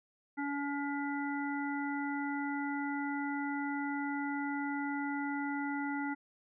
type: harmonic tone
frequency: 284.2 Hz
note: C#4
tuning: 43 cents sharp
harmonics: 1 / 3 / 5 / 7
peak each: -35 / -40 / -42 / -43 dBFS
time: 0.37-6.15 s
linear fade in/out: 20 ms
effects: none